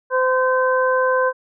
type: harmonic tone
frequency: 514 Hz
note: C5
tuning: 31 cents flat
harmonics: 1 / 2 / 3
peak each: -17 / -20 / -22 dBFS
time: 0.1-1.33 s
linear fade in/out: 50 ms
effects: none